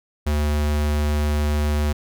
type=tone; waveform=square; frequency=74.4 Hz; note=D2; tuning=23 cents sharp; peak=-19 dBFS; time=0.26-1.93 s; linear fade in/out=10 ms; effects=none